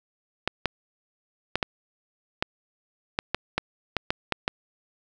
clicks, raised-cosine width 0.3 ms, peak -7 dBFS, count 12, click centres 0.476 / 0.657 / 1.556 / 1.628 / 2.425 / 3.189 / 3.346 / 3.58 / 3.967 / 4.105 / 4.323 / 4.479 s, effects none

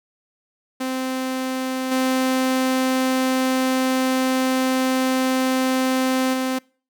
sawtooth tone with level steps, 259.7 Hz, C4, 13 cents flat, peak -19 / -14 / -17 dBFS, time 0.8-6.59 s, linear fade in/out 10 ms, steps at 1.91 / 6.33 s, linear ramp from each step 10 ms, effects noise-tail reverb RT60 0.4 s tail -25 dB re dry

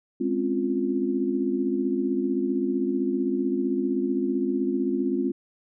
sine chord, Db major seventh, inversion second, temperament equal, 207.7 / 261.6 / 277.2 / 349.2 Hz, Ab3 / C4 / Db4 / F4, 0 / 0 / 0 / 0 cents, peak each -30 / -26 / -31 / -27 dBFS, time 0.2-5.32 s, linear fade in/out 10 ms, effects none

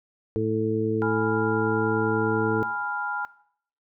harmonic tone, 110 Hz, A2, in tune, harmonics 1 / 2 / 3 / 4, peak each -29 / -31 / -28 / -25 dBFS, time 0.36-2.63 s, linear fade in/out 0 ms
sine chord, F diminished, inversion first, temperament equal, 830.6 / 987.8 / 1396.9 Hz, Ab5 / Cb6 / F6, 0 / 0 / 0 cents, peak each -31 / -34 / -29 dBFS, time 1.02-3.25 s, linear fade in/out 0 ms
effects noise-tail reverb RT60 0.6 s tail -18 dB re dry

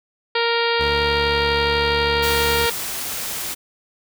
harmonic tone, 466.2 Hz, A#4, in tune, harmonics 1 / 2 / 3 / 4 / 5 / 6 / 7 / 8 / 9 / 10, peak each -21 / -24 / -26 / -27 / -28 / -29 / -29 / -30 / -31 / -31 dBFS, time 0.35-2.7 s, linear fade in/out 5 ms
sawtooth tone with vibrato, 72.1 Hz, D2, 31 cents flat, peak -22 dBFS, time 0.79-2.67 s, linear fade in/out 20 ms, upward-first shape sine, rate 1.1 Hz, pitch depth 9 cents each way
white noise, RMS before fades -27 dBFS, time 2.22-3.55 s, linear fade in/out 20 ms
effects none

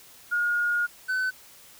sine / triangle tone pair in turn, 1431 / 1513.7 Hz, F6 / F#6, +42 / +39 cents, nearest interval minor second, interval 97 cents, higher second, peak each -22 dBFS, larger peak neither, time 0.31-0.87 / 1.08-1.31 s, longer first, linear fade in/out 20 ms, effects white hiss -51 dBFS RMS until 1.79 s

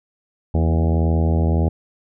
harmonic tone with a mistuned harmonic, 81.6 Hz, E2, 17 cents flat, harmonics 1 / 2 / 3 / 4 / 5 / 6 / 7 / 8 / 9 / 10, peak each -16 / -22 / -26 / -28 / -30 / -32 / -33 / -34 / -35 / -36 dBFS, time 0.54-1.69 s, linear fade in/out 5 ms, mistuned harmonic 3, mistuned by -63 cents, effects none

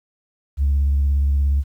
sine tone with vibrato, 70.1 Hz, C#2, 20 cents sharp, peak -13 dBFS, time 0.57-1.64 s, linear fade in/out 50 ms, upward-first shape sine, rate 17 Hz, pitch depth 37 cents each way, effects tanh soft clip ceiling -12 dBFS + 9-bit

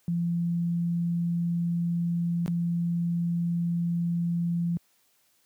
sine tone with dropouts, 171 Hz, F3, 36 cents flat, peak -24 dBFS, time 0.08-4.77 s, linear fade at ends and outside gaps 0 ms, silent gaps 2.461-2.479 s, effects white hiss -67 dBFS RMS until 5.45 s + high-pass 80 Hz 12 dB/octave

